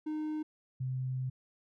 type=tone pair in turn; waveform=triangle / sine; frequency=307.5 / 129.29 Hz; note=D#4 / C3; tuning=-20 / -20 cents; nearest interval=octave + minor third; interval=1500 cents; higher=first; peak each=-31 / -32 dBFS; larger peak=first; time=0.06-0.43 / 0.8-1.3 s; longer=second; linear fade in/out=10 ms; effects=none